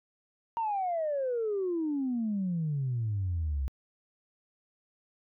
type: exponential sweep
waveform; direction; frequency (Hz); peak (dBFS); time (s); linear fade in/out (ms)
sine; down; 936 to 64.8; -27; 0.57-3.68; 0
effects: tanh soft clip ceiling -24 dBFS